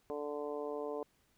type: harmonic tone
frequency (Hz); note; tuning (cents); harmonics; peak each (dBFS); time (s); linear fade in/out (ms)
146.83; D3; 0; 2 / 3 / 4 / 5 / 6 / 7; -46 / -39 / -43 / -49 / -51 / -49; 0.1-1.03; 0
effects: pink hiss -73 dBFS RMS until 1.37 s